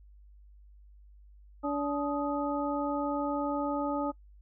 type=harmonic tone with a mistuned harmonic; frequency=287.7 Hz; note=D4; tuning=36 cents flat; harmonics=1 / 2 / 3 / 4; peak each=-31 / -34 / -36 / -37 dBFS; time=1.63-4.12 s; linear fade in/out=20 ms; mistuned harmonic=4; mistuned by=+140 cents; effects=noise-tail reverb RT60 0.1 s tail -22 dB re dry + added 50 Hz sine -52 dBFS peak until 4.41 s